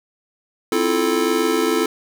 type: chord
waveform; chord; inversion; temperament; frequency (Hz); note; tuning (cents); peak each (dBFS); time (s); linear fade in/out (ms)
square; F major seventh; second; just; 261.9 / 327.4 / 349.2 / 436.5; C4 / E4 / F4 / A4; +2 / -12 / 0 / -14; -25 / -23 / -24 / -21; 0.72-1.86; 2
effects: none